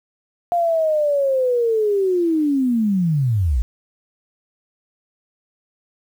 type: linear sweep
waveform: sine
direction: down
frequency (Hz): 702 to 51.91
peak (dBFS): -15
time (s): 0.52-3.62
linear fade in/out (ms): 0
effects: 8-bit

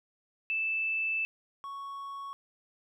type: tone pair in turn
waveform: sine / triangle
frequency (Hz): 2637 / 1110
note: E7 / C#6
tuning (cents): 0 / +2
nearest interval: octave + minor third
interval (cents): 1498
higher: first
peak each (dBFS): -28 / -36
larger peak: first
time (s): 0.5-1.25 / 1.64-2.33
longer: first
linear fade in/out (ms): 0
effects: none

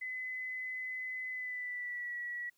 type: tone with pitch glide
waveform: sine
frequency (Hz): 2022 to 1932.9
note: B6 to B6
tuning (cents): +40 to -38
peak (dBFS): -37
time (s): 0.01-2.5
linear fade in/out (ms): 10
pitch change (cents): -78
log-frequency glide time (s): 1.29-2.15
effects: white hiss -75 dBFS RMS until 2.57 s

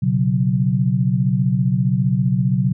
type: chord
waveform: sine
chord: B suspended second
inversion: none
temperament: equal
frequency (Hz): 123.47 / 138.59 / 185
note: B2 / C#3 / F#3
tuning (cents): 0 / 0 / 0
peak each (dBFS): -19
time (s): 0.02-2.73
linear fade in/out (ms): 10
effects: none

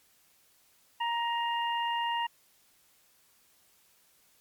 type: harmonic tone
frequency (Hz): 938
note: A#5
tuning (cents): +11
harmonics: 1 / 2 / 3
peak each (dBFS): -29 / -37 / -36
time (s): 1-2.27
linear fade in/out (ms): 10
effects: white hiss -65 dBFS RMS until 4.4 s + MP3 96 kbps

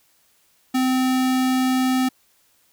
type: tone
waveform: square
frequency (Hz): 257.9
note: C4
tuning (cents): -25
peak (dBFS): -18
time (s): 0.74-2.09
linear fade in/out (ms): 10
effects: white hiss -61 dBFS RMS until 2.72 s

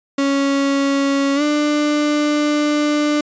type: tone with pitch glide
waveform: 35% pulse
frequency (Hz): 277.2 to 297.1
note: C#4 to D4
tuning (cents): 0 to +20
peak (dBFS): -13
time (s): 0.18-3.21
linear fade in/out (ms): 5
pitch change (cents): +120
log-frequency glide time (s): 1.35-1.42
effects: resampled to 16000 Hz

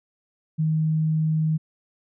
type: tone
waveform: sine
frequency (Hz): 157.2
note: D#3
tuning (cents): +18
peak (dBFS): -19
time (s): 0.58-1.58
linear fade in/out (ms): 20
effects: none

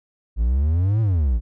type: exponential two-way sweep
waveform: triangle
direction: up then down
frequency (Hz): 52.5 to 114.1 to 52.5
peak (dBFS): -14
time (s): 0.36-1.41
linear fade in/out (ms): 50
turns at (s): 1.01
effects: none

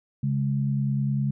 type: tone pair together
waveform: sine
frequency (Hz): 138.2 / 208.2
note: C#3 / G#3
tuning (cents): -5 / +5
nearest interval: perfect fifth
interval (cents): 710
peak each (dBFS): -23 / -28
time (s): 0.23-1.31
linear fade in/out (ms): 5
effects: none

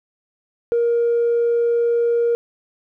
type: tone with tanh clipping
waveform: triangle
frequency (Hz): 470.4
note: A#4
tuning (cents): +16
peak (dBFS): -15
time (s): 0.72-2.35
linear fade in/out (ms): 0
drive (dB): 5
effects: none

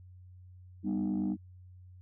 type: chord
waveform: sine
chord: G augmented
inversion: none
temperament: just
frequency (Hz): 196 / 245 / 306.2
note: G3 / B3 / D#4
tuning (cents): 0 / -14 / -28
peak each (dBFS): -30 / -34 / -32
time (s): 0.83-1.37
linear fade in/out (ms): 50
effects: tanh soft clip ceiling -25 dBFS + added 91 Hz sine -50 dBFS peak until 2.01 s

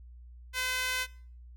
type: tone with high-pass filter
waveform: sawtooth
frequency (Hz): 510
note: C5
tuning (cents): -44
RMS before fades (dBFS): -32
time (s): 0.53-1.07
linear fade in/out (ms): 50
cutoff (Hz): 1800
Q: 1.5
effects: noise-tail reverb RT60 0.5 s tail -22 dB re dry + added 60 Hz sine -47 dBFS peak until 1.56 s

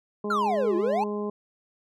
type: harmonic tone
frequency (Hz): 207.7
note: G#3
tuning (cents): 0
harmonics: 1 / 2 / 3 / 4 / 5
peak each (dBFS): -31 / -30 / -40 / -44 / -39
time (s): 0.24-1.3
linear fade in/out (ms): 5
type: exponential two-way sweep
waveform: triangle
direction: down then up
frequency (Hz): 1441 to 333.7 to 904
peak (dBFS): -21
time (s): 0.3-1.04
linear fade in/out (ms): 5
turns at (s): 0.76
effects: none

